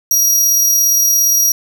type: tone with amplitude modulation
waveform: sawtooth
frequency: 5740 Hz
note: F8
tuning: 47 cents sharp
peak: -6 dBFS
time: 0.11-1.52 s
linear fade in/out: 2 ms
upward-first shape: sine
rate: 37.3 Hz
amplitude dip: 25%
effects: 7-bit